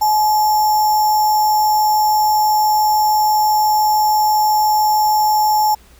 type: tone with sample-and-hold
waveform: sine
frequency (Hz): 853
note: G#5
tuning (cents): +46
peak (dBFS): -11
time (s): 0.01-5.75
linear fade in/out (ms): 10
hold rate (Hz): 6300
effects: added 60 Hz sine -46 dBFS peak until 5.99 s + pink hiss -49 dBFS RMS until 5.99 s